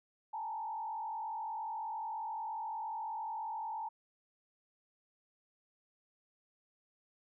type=tone with frequency modulation; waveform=sine; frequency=880 Hz; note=A5; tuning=in tune; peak=-37 dBFS; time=0.33-3.89 s; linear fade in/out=10 ms; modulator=45.6 Hz; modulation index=1.1; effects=none